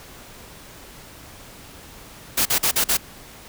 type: noise bursts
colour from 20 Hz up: white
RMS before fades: -19 dBFS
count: 5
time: 2.37-2.972 s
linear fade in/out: 10 ms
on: 86 ms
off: 43 ms
effects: pink hiss -43 dBFS RMS until 3.48 s